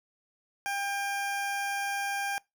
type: tone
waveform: 20% pulse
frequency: 799 Hz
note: G5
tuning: 33 cents sharp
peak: -25 dBFS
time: 0.66-2.38 s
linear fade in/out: 0 ms
effects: noise-tail reverb RT60 0.2 s tail -23 dB re dry